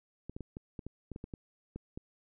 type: clicks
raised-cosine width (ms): 3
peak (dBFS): -28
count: 12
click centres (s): 0.296 / 0.365 / 0.407 / 0.569 / 0.792 / 0.866 / 1.117 / 1.161 / 1.241 / 1.338 / 1.76 / 1.975
effects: none